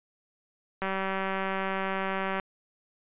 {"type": "click train", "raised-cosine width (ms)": 0.5, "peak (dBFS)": -16, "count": 304, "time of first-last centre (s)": [0.82, 2.398], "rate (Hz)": 192, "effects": ["resampled to 8000 Hz"]}